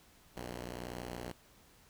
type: tone pair together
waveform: 5% pulse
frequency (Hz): 60.9 / 88.11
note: B1 / F2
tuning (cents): -24 / +16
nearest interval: tritone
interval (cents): 640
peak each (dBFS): -31 / -37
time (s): 0.36-1.32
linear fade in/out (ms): 5
effects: pink hiss -63 dBFS RMS until 1.89 s